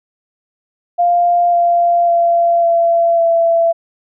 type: tone with pitch steps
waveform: sine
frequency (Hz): 698.5 / 691.3 / 684.1 / 677 / 670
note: F5 / F5 / F5 / E5 / E5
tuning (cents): 0 / -18 / -36 / +46 / +28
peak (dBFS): -9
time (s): 0.98-3.73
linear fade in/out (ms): 20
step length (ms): 550
effects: none